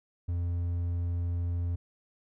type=tone; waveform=triangle; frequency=86.7 Hz; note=F2; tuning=12 cents flat; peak=-26 dBFS; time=0.28-1.76 s; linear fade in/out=10 ms; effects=none